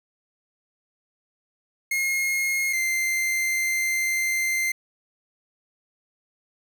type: tone pair in turn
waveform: 45% pulse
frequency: 2149 / 2087 Hz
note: C7 / C7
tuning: +46 / -5 cents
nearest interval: minor second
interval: 51 cents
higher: first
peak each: -22 dBFS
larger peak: neither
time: 1.91-2.73 / 2.73-4.72 s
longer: second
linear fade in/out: 5 ms
effects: none